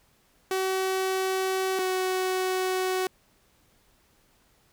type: tone pair in turn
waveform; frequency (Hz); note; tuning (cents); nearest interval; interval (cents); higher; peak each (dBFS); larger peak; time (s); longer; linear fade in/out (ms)
sawtooth; 378.6 / 372.7; F#4 / F#4; +40 / +13; unison; 27; first; -21; neither; 0.51-1.79 / 1.79-3.07; neither; 2
effects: pink hiss -64 dBFS RMS until 4.72 s